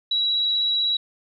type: tone with vibrato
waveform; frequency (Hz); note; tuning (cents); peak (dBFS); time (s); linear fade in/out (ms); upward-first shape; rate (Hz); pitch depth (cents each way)
sine; 3894; B7; -25; -19; 0.11-0.97; 5; triangle; 16; 14
effects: none